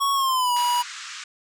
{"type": "tone with pitch glide", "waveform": "square", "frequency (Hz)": [1108.7, 970.8], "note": ["C#6", "B5"], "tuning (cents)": [0, -30], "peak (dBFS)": -20, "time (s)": [0, 0.83], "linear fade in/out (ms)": 20, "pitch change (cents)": -230, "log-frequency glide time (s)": [0.14, 0.53]}
{"type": "band-pass noise", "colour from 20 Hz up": "pink", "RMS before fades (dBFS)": -37, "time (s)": [0.56, 1.24], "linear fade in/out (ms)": 5, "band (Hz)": [1200, 7800], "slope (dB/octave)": 48}
{"effects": []}